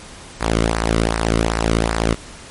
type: tone with flanger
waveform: sawtooth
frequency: 55.9 Hz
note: A1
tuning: 28 cents sharp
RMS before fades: -18 dBFS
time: 0.4-2.15 s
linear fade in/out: 20 ms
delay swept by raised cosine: 0.29 to 1.22 ms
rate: 2.6 Hz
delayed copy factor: -0.7
effects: pink hiss -38 dBFS RMS until 2.5 s + MP3 48 kbps